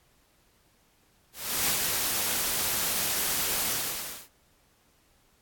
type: noise with ADSR envelope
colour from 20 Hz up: white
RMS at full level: -25 dBFS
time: 1.33-4.29 s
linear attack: 350 ms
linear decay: 99 ms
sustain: -3 dB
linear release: 620 ms
effects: pink hiss -65 dBFS RMS until 5.41 s + AAC 64 kbps